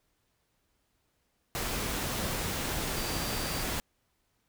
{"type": "tone in noise", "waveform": "sine", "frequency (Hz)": 4699, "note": "D8", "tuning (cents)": 0, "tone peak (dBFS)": -42, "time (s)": [2.97, 3.63], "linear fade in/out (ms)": 0, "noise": "pink", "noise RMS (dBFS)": -33, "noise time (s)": [1.55, 3.8], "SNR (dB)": -12, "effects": ["pink hiss -75 dBFS RMS until 4.48 s"]}